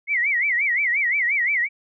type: tone with vibrato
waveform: sine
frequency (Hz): 2096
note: C7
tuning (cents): +2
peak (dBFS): -18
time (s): 0.07-1.69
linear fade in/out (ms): 50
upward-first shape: sine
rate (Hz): 5.7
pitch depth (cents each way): 190
effects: none